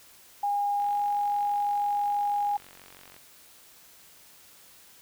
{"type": "tone with pitch glide", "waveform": "sine", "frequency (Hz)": [814, 819.2], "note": ["G#5", "G#5"], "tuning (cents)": [-35, -24], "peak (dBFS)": -24, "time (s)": [0.43, 2.57], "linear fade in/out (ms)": 5, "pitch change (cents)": 11, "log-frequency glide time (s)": [0.77, 0.94]}
{"type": "click train", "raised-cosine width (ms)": 0.3, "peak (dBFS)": -33, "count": 110, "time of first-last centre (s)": [0.8, 3.164], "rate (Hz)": 46.1}
{"effects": ["white hiss -54 dBFS RMS until 5.01 s"]}